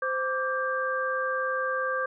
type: tone cluster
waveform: sine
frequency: 519 / 1168 / 1589 Hz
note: C5 / D6 / G6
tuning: -14 / -10 / +23 cents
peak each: -30 dBFS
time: 0.02-2.06 s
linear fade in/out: 5 ms
effects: none